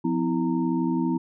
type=tone cluster; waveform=sine; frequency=176.1 / 254.3 / 326.4 / 923 Hz; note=F3 / C4 / E4 / A#5; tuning=+15 / -49 / -17 / -17 cents; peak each=-28 / -25 / -26 / -34 dBFS; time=0.04-1.18 s; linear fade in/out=10 ms; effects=none